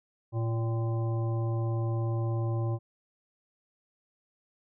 harmonic tone with a mistuned harmonic, 114.6 Hz, A#2, 29 cents flat, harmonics 1 / 3 / 5 / 7 / 9, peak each -27 / -37 / -41 / -44 / -46 dBFS, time 0.32-2.79 s, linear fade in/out 50 ms, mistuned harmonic 7, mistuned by -40 cents, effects none

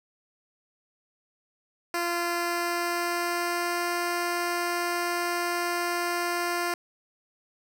10% pulse tone with pitch glide, 345.3 to 348.5 Hz, F4 to F4, -20 to -4 cents, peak -18 dBFS, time 1.94-6.74 s, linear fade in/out 2 ms, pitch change +16 cents, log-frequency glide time 2.37-3.89 s, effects none

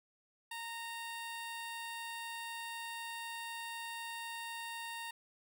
15% pulse tone, 924 Hz, A#5, 16 cents flat, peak -35 dBFS, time 0.51-5.11 s, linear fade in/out 5 ms, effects none

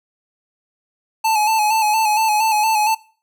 square tone with vibrato, 865 Hz, A5, 30 cents flat, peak -15 dBFS, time 1.24-2.95 s, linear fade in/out 10 ms, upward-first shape square, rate 4.3 Hz, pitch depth 40 cents each way, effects noise-tail reverb RT60 0.4 s tail -20 dB re dry

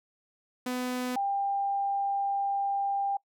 sawtooth / sine tone pair in turn, 250.6 / 795.6 Hz, B3 / G5, +25 / +25 cents, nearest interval octave + minor sixth, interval 2000 cents, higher second, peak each -26 dBFS, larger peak neither, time 0.66-1.16 / 1.16-3.17 s, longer second, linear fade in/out 5 ms, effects noise-tail reverb RT60 0.1 s tail -23 dB re dry

